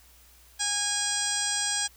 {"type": "harmonic tone", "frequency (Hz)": 820, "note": "G#5", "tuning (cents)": -22, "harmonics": [1, 2, 3, 4, 5, 6, 7, 8, 9, 10], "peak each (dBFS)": [-38, -34, -42, -34, -39, -34, -33, -41, -34, -32], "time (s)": [0.59, 1.88], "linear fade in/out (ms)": 20, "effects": ["added 60 Hz sine -57 dBFS peak until 1.96 s", "white hiss -57 dBFS RMS until 1.96 s"]}